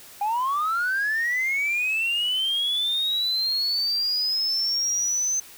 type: linear sweep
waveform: sine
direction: up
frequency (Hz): 799 to 6200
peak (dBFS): -20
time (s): 0.21-5.4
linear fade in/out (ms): 5
effects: tanh soft clip ceiling -19 dBFS + white hiss -46 dBFS RMS until 5.57 s